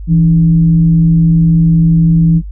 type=tone with frequency modulation; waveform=sine; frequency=164.81 Hz; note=E3; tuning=in tune; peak=-5 dBFS; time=0.07-2.42 s; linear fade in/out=50 ms; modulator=131 Hz; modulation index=0.31; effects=noise-tail reverb RT60 0.1 s tail -21 dB re dry + added 50 Hz sine -22 dBFS peak until 2.51 s